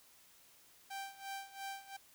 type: tone with tremolo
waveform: sawtooth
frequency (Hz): 784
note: G5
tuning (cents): 0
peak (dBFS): -37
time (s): 0.9-1.97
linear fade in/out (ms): 10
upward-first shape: sine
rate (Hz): 2.9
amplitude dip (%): 85
effects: white hiss -64 dBFS RMS until 2.14 s